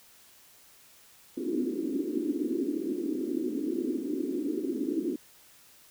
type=band-pass noise; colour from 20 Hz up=pink; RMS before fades=-31 dBFS; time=1.37-5.16 s; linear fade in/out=5 ms; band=260 to 360 Hz; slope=48 dB/octave; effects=white hiss -57 dBFS RMS until 5.9 s